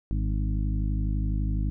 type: harmonic tone with a mistuned harmonic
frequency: 52 Hz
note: G#1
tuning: 3 cents sharp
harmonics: 1 / 2 / 3 / 4 / 5 / 6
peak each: -25 / -31 / -35 / -37 / -39 / -41 dBFS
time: 0.11-1.7 s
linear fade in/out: 0 ms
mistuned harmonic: 4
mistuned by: -33 cents
effects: none